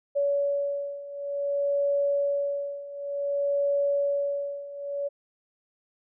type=beating tone pair; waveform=sine; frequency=566 / 566.55 Hz; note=C#5 / C#5; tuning=+36 / +38 cents; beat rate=0.55 Hz; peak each=-29 / -26 dBFS; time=0.15-5.09 s; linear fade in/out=20 ms; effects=none